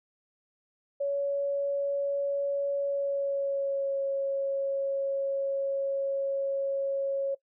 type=tone with pitch glide; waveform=sine; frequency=562 to 549.5 Hz; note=C#5 to C#5; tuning=+24 to -15 cents; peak=-26 dBFS; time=1-7.35 s; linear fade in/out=10 ms; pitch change=-39 cents; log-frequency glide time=2.81-4 s; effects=noise-tail reverb RT60 0.1 s tail -21 dB re dry